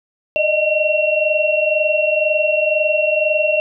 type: tone cluster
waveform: sine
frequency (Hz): 604 / 626 / 2733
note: D5 / D#5 / F7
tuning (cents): +48 / +10 / -38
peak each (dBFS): -18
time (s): 0.36-3.6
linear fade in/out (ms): 0
effects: none